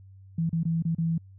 sine tone with dropouts, 164.81 Hz, E3, in tune, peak -23 dBFS, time 0.38-1.18 s, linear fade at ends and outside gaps 5 ms, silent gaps 0.494-0.528 / 0.633-0.652 / 0.824-0.851 / 0.949-0.983 s, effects added 96 Hz sine -47 dBFS peak until 1.38 s

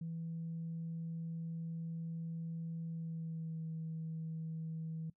sine tone with pitch glide, 164.81 to 161.05 Hz, E3 to E3, 0 to -40 cents, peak -38 dBFS, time 0.01-5.1 s, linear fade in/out 5 ms, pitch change -40 cents, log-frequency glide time 2.85-3.64 s, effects noise-tail reverb RT60 0.1 s tail -20 dB re dry + tanh soft clip ceiling -35 dBFS

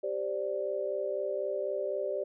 sine chord, G suspended fourth, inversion none, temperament equal, 392 / 523.3 / 587.3 Hz, G4 / C5 / D5, 0 / 0 / 0 cents, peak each -35 / -36 / -33 dBFS, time 0.03-2.24 s, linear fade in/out 10 ms, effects none

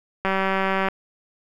click train, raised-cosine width 0.5 ms, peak -8 dBFS, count 123, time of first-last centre 0.25-0.885 s, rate 192 Hz, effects 8-bit

